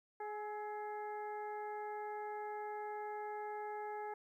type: harmonic tone with a mistuned harmonic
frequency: 420.3 Hz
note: G#4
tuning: 21 cents sharp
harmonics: 1 / 2 / 3 / 4 / 5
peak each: -45 / -43 / -56 / -55 / -58 dBFS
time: 0.2-4.14 s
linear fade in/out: 5 ms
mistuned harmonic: 3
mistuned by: +53 cents
effects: 13-bit